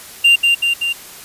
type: tone with echo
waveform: triangle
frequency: 2785 Hz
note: F7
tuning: 5 cents flat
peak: -5 dBFS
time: 0.24-0.36 s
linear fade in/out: 10 ms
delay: 190 ms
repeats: 3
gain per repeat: -3 dB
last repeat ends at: 0.93 s
effects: white hiss -36 dBFS RMS until 1.24 s + resampled to 32000 Hz

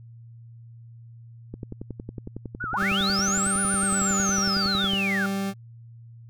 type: click train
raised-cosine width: 3 ms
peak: -21 dBFS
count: 38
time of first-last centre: 1.54-4.934 s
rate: 10.9 Hz
type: tone with vibrato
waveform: sine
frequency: 1368 Hz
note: F6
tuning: 36 cents flat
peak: -28 dBFS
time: 2.6-4.88 s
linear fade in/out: 10 ms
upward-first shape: sine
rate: 8.2 Hz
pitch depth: 150 cents each way
type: linear two-way sweep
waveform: sine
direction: up then down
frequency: 753 to 9700 to 1367 Hz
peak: -24 dBFS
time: 2.74-5.26 s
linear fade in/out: 0 ms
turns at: 3.62 s
type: tone with tremolo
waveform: 40% pulse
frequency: 196 Hz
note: G3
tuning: in tune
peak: -24 dBFS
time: 2.76-5.54 s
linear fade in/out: 50 ms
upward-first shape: triangle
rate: 0.89 Hz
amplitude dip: 25%
effects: added 116 Hz sine -43 dBFS peak until 6.29 s

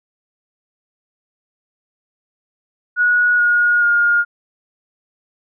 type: tone with pitch steps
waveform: sine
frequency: 1458 / 1438.8 / 1419.8 Hz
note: F#6 / F#6 / F6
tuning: -26 / -49 / +28 cents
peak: -11 dBFS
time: 2.96-4.25 s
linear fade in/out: 50 ms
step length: 430 ms
effects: none

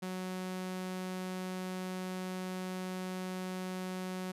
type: tone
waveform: sawtooth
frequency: 184.9 Hz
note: F#3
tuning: 1 cent flat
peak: -33 dBFS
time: 0.02-4.32 s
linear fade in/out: 10 ms
effects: resampled to 32000 Hz

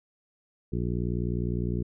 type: harmonic tone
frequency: 59.9 Hz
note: A#1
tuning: 48 cents sharp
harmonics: 1 / 2 / 3 / 4 / 5 / 6 / 7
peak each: -32 / -31 / -32 / -37 / -40 / -36 / -40 dBFS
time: 0.72-1.83 s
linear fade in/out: 10 ms
effects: none

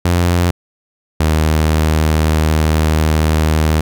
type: tone pair in turn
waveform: sawtooth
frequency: 87.31 / 78.08 Hz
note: F2 / D#2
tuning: 0 / +7 cents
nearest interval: major second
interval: 193 cents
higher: first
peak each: -7 dBFS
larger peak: neither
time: 0.05-0.51 / 1.2-3.81 s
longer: second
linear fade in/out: 5 ms
effects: none

